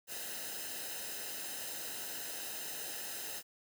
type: noise with comb filter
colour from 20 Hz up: white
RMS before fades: -42 dBFS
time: 0.07-3.43 s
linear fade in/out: 50 ms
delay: 0.88 ms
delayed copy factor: -0.7
effects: none